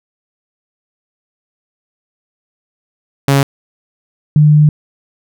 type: tone pair in turn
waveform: sawtooth / sine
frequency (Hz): 138.59 / 150.45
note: C#3 / D3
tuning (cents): 0 / +42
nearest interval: minor second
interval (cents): 142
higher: second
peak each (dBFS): -4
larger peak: neither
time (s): 3.28-3.43 / 4.36-4.69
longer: second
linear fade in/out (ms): 2
effects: none